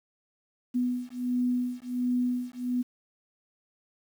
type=beating tone pair; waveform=sine; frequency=246.9 / 248.3 Hz; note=B3 / B3; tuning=0 / +9 cents; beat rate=1.4 Hz; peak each=-29 dBFS; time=0.74-2.83 s; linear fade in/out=20 ms; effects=9-bit